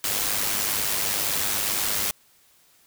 white noise with amplitude modulation, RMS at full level -23 dBFS, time 0.04-2.11 s, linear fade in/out 2 ms, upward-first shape sine, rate 102 Hz, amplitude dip 50%, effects white hiss -59 dBFS RMS until 2.86 s

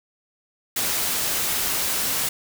white noise, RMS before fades -24 dBFS, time 0.76-2.29 s, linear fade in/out 5 ms, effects none

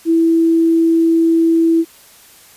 sine tone, 329.6 Hz, E4, in tune, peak -9 dBFS, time 0.05-1.85 s, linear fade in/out 50 ms, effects white hiss -44 dBFS RMS until 2.56 s + resampled to 32000 Hz

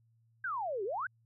sine exponential two-way sweep, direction down then up, 1631 to 370 to 1631 Hz, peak -33 dBFS, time 0.44-1.07 s, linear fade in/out 5 ms, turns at 0.84 s, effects added 114 Hz sine -66 dBFS peak until 1.25 s

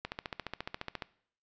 click train, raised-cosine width 0.3 ms, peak -20 dBFS, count 15, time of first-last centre 0.05-1.022 s, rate 14.4 Hz, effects noise-tail reverb RT60 0.6 s tail -20 dB re dry + resampled to 16000 Hz

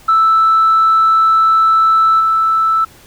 sine tone with level steps, 1318.5 Hz, E6, in tune, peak -6 / -9 dBFS, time 0.08-2.85 s, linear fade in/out 10 ms, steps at 2.19 s, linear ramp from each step 20 ms, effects tanh soft clip ceiling -4 dBFS + pink hiss -43 dBFS RMS until 3.06 s

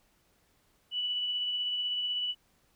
sine tone with tremolo, 2960 Hz, F#7, in tune, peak -28 dBFS, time 0.91-2.35 s, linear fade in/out 50 ms, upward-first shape triangle, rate 16 Hz, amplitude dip 30%, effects pink hiss -69 dBFS RMS until 2.75 s

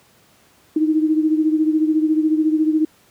sine beating tone pair, 310 / 324 Hz, D#4 / E4, -6 / -30 cents, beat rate 14 Hz, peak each -15 / -21 dBFS, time 0.76-2.85 s, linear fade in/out 5 ms, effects pink hiss -54 dBFS RMS until 3.1 s + high-pass 100 Hz 12 dB/octave

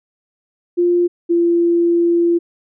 sine tone pair in turn, 350 / 342 Hz, F4 / F4, +4 / -36 cents, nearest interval unison, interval 40 cents, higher first, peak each -11 dBFS, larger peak neither, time 0.77-1.08 / 1.29-2.39 s, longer second, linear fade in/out 20 ms, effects none

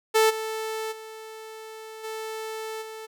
sawtooth tone with level steps, 440 Hz, A4, in tune, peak -13 / -25 / -35 / -28 / -33 dBFS, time 0.14-3.07 s, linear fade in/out 20 ms, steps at 0.29 / 0.91 / 2.03 / 2.81 s, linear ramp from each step 20 ms, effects none

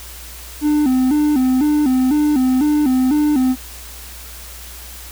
triangle tone with vibrato, 277.2 Hz, C#4, in tune, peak -10 dBFS, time 0.61-3.56 s, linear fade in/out 50 ms, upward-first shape square, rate 2 Hz, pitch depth 130 cents each way, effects added 60 Hz sine -36 dBFS peak until 5.11 s + white hiss -36 dBFS RMS until 5.11 s

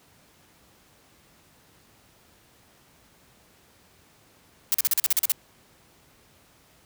blue noise bursts, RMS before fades -21 dBFS, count 10, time 4.72-5.319 s, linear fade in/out 0 ms, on 23 ms, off 41 ms, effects pink hiss -58 dBFS RMS until 6.85 s + high-pass 60 Hz 12 dB/octave

